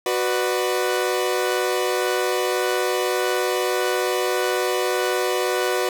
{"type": "chord", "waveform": "sawtooth", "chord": "B minor", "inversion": "second", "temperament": "equal with one note detuned", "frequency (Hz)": [370, 493.9, 595.9], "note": ["F#4", "B4", "D5"], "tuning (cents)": [0, 0, 25], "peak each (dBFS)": [-19, -20, -24], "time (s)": [0.06, 5.89], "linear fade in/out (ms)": 2, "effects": []}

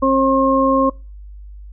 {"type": "harmonic tone", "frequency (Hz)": 268, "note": "C4", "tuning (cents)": 42, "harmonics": [1, 2, 4], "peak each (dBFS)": [-16, -16, -16], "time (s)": [0.02, 0.9], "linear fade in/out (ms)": 10, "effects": ["noise-tail reverb RT60 0.3 s tail -24 dB re dry", "added 50 Hz sine -33 dBFS peak until 1.72 s"]}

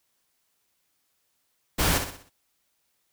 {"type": "noise with echo", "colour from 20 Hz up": "pink", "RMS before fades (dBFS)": -23, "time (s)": [1.78, 1.99], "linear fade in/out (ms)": 20, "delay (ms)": 62, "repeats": 5, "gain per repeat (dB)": -7, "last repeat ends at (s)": 2.3, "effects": ["white hiss -73 dBFS RMS until 3.12 s"]}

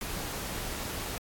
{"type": "noise", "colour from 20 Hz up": "pink", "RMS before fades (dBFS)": -36, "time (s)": [0.01, 1.18], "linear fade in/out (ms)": 2, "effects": ["AAC 64 kbps"]}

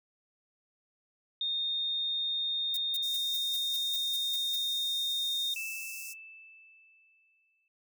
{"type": "tone", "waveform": "sine", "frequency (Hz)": 3670, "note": "A#7", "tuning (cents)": -28, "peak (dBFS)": -29, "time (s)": [1.41, 5.54], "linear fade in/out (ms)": 2}
{"type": "noise bursts", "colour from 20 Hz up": "violet", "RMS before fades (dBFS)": -38, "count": 10, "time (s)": [2.74, 4.56], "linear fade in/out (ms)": 2, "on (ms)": 29, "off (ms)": 170}
{"type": "high-pass noise", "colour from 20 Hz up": "pink", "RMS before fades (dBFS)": -44, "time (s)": [3.02, 6.14], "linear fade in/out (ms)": 20, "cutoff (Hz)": 5100, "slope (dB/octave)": 96}
{"type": "tone with exponential decay", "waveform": "sine", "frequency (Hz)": 2637, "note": "E7", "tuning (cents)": 0, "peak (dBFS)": -34, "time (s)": [5.56, 7.68], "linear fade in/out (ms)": 2, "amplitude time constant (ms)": 460}
{"effects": ["noise-tail reverb RT60 0.1 s tail -19 dB re dry"]}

